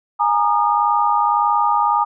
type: chord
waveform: sine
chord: Ab suspended second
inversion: none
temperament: equal with one note detuned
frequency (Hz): 830.6 / 932.3 / 1221.7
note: Ab5 / Bb5 / Eb6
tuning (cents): 0 / 0 / -32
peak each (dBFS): -18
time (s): 0.19-2.05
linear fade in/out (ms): 20
effects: none